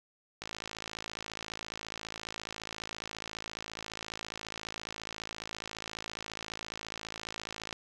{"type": "click train", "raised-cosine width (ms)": 0.2, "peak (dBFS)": -21, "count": 400, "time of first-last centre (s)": [0.42, 7.728], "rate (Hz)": 54.6, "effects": []}